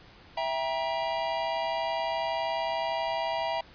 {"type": "chord", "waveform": "square", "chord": "E diminished", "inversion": "none", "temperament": "just", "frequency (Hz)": [659.3, 791.1, 949.3], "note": ["E5", "G5", "Bb5"], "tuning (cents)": [0, 16, 31], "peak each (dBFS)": [-32, -35, -33], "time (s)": [0.37, 3.61], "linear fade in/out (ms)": 5, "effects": ["pink hiss -53 dBFS RMS until 3.74 s", "resampled to 11025 Hz"]}